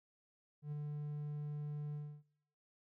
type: tone with ADSR envelope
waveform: triangle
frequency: 148 Hz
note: D3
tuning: 14 cents sharp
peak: -36 dBFS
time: 0.62-2.23 s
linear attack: 100 ms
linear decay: 14 ms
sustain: -2 dB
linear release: 290 ms
effects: noise-tail reverb RT60 0.8 s tail -24 dB re dry